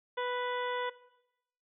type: harmonic tone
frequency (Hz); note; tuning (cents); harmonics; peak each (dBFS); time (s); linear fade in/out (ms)
493.9; B4; 0; 1 / 2 / 3 / 4 / 5 / 6 / 7; -34 / -36 / -41 / -43 / -53 / -49 / -46; 0.17-0.9; 10
effects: noise-tail reverb RT60 0.9 s tail -18 dB re dry